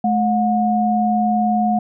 sine tone pair together, 214.9 / 723 Hz, A3 / F#5, -41 / -40 cents, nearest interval octave + major sixth, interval 2101 cents, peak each -17 dBFS, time 0.04-1.79 s, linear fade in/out 5 ms, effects none

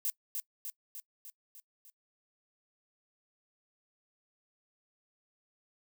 violet noise with echo, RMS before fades -32 dBFS, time 0.05-0.1 s, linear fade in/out 0 ms, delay 300 ms, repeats 6, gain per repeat -4 dB, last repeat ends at 1.9 s, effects noise-tail reverb RT60 0.1 s tail -21 dB re dry

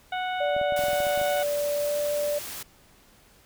harmonic tone, 737 Hz, F#5, 7 cents flat, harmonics 1 / 2 / 3 / 4 / 5, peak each -28 / -34 / -38 / -40 / -42 dBFS, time 0.12-1.43 s, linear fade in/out 5 ms
sine tone with pitch glide, 582 to 586.4 Hz, D5 to D5, -16 to -3 cents, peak -24 dBFS, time 0.4-2.39 s, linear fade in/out 10 ms, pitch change +13 cents, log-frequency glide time 1.72-1.98 s
clicks, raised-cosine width 3 ms, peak -28 dBFS, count 11, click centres 0.565 / 0.614 / 0.723 / 0.792 / 0.838 / 0.884 / 0.932 / 1.003 / 1.068 / 1.176 / 1.215 s
white noise, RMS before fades -37 dBFS, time 0.76-2.63 s, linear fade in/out 5 ms
effects pink hiss -57 dBFS RMS until 3.45 s

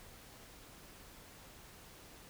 silence, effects pink hiss -56 dBFS RMS until 2.29 s

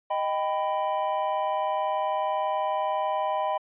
triangle chord, Eb augmented, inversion none, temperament equal with one note detuned, 622.3 / 784 / 995.8 Hz, Eb5 / G5 / B5, 0 / 0 / +14 cents, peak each -27 dBFS, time 0.1-3.58 s, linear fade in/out 10 ms, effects resampled to 8000 Hz

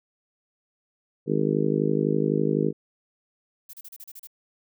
harmonic tone, 51.91 Hz, G#1, in tune, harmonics 3 / 4 / 5 / 6 / 7 / 8 / 9, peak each -27 / -28 / -30 / -28 / -30 / -27 / -30 dBFS, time 1.26-2.73 s, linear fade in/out 50 ms
violet noise bursts, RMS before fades -42 dBFS, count 8, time 3.69-4.272 s, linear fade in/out 5 ms, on 43 ms, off 34 ms
effects none

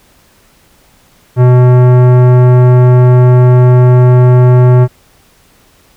sine tone with tanh clipping, 124.8 Hz, B2, 19 cents sharp, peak -4 dBFS, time 1.36-4.88 s, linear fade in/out 50 ms, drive 17 dB, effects pink hiss -47 dBFS RMS until 5.96 s

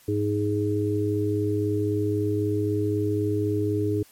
harmonic tone, 103.83 Hz, G#2, in tune, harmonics 1 / 3 / 4, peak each -26 / -26 / -26 dBFS, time 0.08-4.03 s, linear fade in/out 5 ms, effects white hiss -55 dBFS RMS until 4.11 s + MP3 64 kbps

